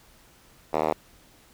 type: tone with band-pass filter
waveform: 5% pulse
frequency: 77.78 Hz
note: D#2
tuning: in tune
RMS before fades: -25 dBFS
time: 0.73-0.93 s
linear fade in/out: 5 ms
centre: 670 Hz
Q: 1
effects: pink hiss -56 dBFS RMS until 1.53 s